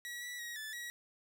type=tone with pitch steps; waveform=sawtooth; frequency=1924 / 1951 / 1897 / 1744 / 1916 Hz; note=B6 / B6 / A#6 / A6 / A#6; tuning=-46 / -22 / +30 / -16 / +47 cents; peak=-38 dBFS; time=0.05-0.9 s; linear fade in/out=0 ms; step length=170 ms; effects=none